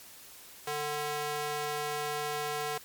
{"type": "tone with high-pass filter", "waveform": "square", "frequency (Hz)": 148.8, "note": "D3", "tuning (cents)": 23, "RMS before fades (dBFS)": -34, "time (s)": [0.67, 2.78], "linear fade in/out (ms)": 5, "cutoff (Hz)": 560, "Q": 1, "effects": ["white hiss -51 dBFS RMS until 2.84 s", "MP3 96 kbps"]}